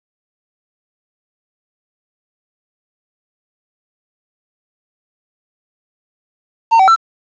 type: tone with pitch steps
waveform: triangle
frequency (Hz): 911 / 764 / 1340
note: A#5 / G5 / E6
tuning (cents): -40 / -45 / +28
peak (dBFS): -4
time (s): 6.71-6.962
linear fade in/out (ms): 20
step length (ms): 84
effects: resampled to 16000 Hz + 7-bit